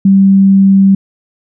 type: tone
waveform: sine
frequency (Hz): 194.6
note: G3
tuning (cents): -12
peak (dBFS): -3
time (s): 0.05-0.95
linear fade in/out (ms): 5
effects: none